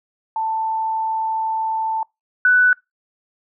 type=tone pair in turn; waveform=sine; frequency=886 / 1490.1 Hz; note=A5 / F#6; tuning=+12 / +12 cents; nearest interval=major sixth; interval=900 cents; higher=second; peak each=-19 / -10 dBFS; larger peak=second; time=0.36-2.03 / 2.45-2.73 s; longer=first; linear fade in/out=2 ms; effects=noise-tail reverb RT60 0.2 s tail -25 dB re dry